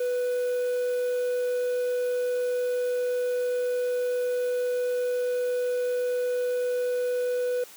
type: tone with quantisation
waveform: triangle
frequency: 494.8 Hz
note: B4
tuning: 3 cents sharp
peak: -22 dBFS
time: 0-7.64 s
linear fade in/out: 5 ms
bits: 8
effects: white hiss -48 dBFS RMS until 7.76 s + high-pass 200 Hz 12 dB/octave